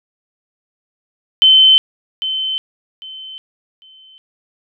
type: tone with echo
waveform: sine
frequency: 3071 Hz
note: G7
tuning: 36 cents flat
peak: -5 dBFS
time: 1.42-1.78 s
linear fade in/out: 0 ms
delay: 800 ms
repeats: 3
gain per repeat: -12 dB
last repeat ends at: 4.18 s
effects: none